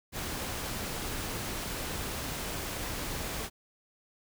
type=noise; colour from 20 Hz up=pink; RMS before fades=-36 dBFS; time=0.12-3.5 s; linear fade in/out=50 ms; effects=none